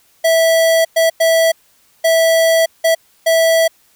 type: tone bursts at uneven times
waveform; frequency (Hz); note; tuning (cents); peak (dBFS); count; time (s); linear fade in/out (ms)
square; 655; E5; -11; -10; 6; 0.24-0.85 / 0.96-1.1 / 1.2-1.52 / 2.04-2.66 / 2.84-2.95 / 3.26-3.68; 10
effects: white hiss -54 dBFS RMS until 3.95 s